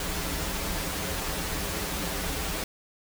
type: noise with comb filter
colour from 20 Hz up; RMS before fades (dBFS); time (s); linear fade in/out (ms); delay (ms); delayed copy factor
pink; -31; 0-2.64; 2; 8.4; -0.75
effects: none